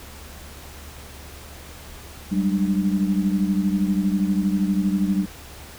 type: tone cluster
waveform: sine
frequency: 191.4 / 203.9 / 299.7 Hz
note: G3 / G#3 / D4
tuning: -41 / -32 / +35 cents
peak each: -20 / -24 / -27 dBFS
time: 2.31-5.26 s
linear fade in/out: 20 ms
effects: added 72 Hz sine -42 dBFS peak until 5.78 s + pink hiss -42 dBFS RMS until 5.78 s